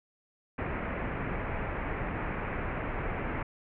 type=low-pass noise; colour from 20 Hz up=pink; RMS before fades=-34 dBFS; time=0.58-3.43 s; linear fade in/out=5 ms; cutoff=2400 Hz; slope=48 dB/octave; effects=none